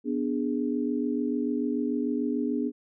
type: chord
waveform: sine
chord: G# diminished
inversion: first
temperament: equal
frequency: 246.9 / 293.7 / 415.3 Hz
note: B3 / D4 / G#4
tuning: 0 / 0 / 0 cents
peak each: -28 / -29 / -33 dBFS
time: 0.04-2.72 s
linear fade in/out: 50 ms
effects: none